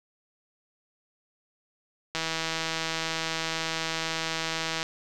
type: click train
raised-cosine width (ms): 0.2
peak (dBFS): -12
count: 435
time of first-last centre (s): 2.15-4.829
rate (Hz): 162
effects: none